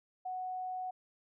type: tone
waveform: sine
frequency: 740 Hz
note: F#5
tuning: in tune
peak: -36 dBFS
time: 0.25-0.91 s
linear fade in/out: 10 ms
effects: none